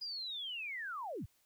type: linear sweep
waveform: sine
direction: down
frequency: 4958 to 50.9 Hz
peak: -39 dBFS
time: 0.01-1.26 s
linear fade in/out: 10 ms
effects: white hiss -73 dBFS RMS until 1.45 s